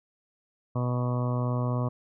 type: harmonic tone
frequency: 123.47 Hz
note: B2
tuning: in tune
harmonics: 1 / 2 / 3 / 4 / 5 / 6 / 7 / 8 / 9 / 10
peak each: -26 / -33 / -41 / -38 / -37 / -46 / -46 / -41 / -39 / -49 dBFS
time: 0.75-1.89 s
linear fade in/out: 10 ms
effects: none